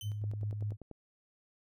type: tone with exponential decay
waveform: sawtooth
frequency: 3062 Hz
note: G7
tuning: 41 cents flat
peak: -39 dBFS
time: 0.01-0.22 s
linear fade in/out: 2 ms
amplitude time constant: 44 ms
type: tone with tremolo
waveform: sine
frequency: 104.4 Hz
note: G#2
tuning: 10 cents sharp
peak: -32 dBFS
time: 0.02-0.77 s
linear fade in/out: 50 ms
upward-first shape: square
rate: 5.1 Hz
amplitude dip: 35%
type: click train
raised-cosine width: 2 ms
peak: -33 dBFS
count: 8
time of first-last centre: 0.24-0.913 s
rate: 10.4 Hz
effects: none